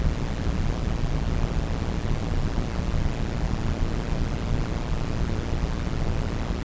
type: noise with amplitude modulation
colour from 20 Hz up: brown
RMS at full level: -21 dBFS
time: 0-6.63 s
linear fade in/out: 0 ms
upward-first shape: sine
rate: 116 Hz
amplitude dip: 90%
effects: resampled to 16000 Hz